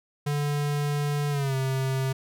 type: tone with pitch glide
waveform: square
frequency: 145.7 to 132.84 Hz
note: D3 to C3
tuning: -13 to +27 cents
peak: -25 dBFS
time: 0.26-2.13 s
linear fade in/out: 10 ms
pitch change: -160 cents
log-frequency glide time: 1.3-1.55 s
effects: none